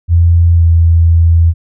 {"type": "tone with pitch glide", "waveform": "sine", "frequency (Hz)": [84.9, 83.35], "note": ["F2", "E2"], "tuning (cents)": [-48, 20], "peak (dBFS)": -4, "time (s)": [0.08, 1.54], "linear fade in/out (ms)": 50, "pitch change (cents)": -32, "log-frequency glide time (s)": [0.56, 0.63], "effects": []}